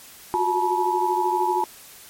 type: tone cluster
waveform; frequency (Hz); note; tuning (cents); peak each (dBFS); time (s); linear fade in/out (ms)
sine; 359.1 / 372 / 865 / 960; F4 / F#4 / A5 / B5; +48 / +9 / -30 / -49; -26 / -30 / -22 / -24; 0.34-1.64; 0
effects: white hiss -45 dBFS RMS until 2.09 s + MP3 64 kbps